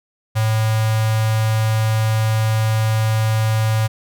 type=tone with notch filter; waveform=square; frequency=110 Hz; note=A2; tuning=in tune; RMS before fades=-17 dBFS; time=0.35-3.88 s; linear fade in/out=20 ms; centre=330 Hz; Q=1.9; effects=none